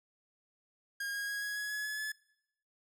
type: tone with pitch steps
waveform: 45% pulse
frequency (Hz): 1625 / 1638.2 / 1651.5 / 1664.9 / 1678.4 / 1692.1 / 1705.8 / 1719.6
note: G#6 / G#6 / G#6 / G#6 / G#6 / G#6 / G#6 / A6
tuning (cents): -38 / -24 / -10 / +4 / +18 / +32 / +46 / -40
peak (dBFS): -35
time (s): 1-2.12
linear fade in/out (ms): 5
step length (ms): 140
effects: noise-tail reverb RT60 0.8 s tail -22 dB re dry